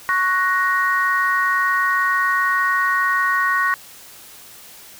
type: chord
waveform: sine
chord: F# major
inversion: second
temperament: equal with one note detuned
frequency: 1108.7 / 1480 / 1873.3 Hz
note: C#6 / F#6 / A#6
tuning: 0 / 0 / +8 cents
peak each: -19 / -21 / -19 dBFS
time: 0.09-3.74 s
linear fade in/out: 0 ms
effects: tanh soft clip ceiling -6 dBFS + white hiss -42 dBFS RMS until 4.99 s

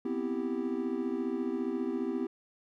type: chord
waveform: triangle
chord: C major seventh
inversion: third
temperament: equal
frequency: 246.9 / 261.6 / 329.6 / 392 Hz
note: B3 / C4 / E4 / G4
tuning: 0 / 0 / 0 / 0 cents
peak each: -34 dBFS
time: 0.05-2.27 s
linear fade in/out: 5 ms
effects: none

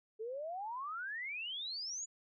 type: exponential sweep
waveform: sine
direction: up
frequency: 424.4 to 7040 Hz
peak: -39 dBFS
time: 0.19-2.06 s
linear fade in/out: 20 ms
effects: none

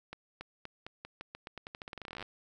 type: accelerating click train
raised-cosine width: 0.3 ms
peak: -26 dBFS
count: 27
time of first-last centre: 0.13-2.226 s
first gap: 280 ms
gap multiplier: 0.87
effects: none

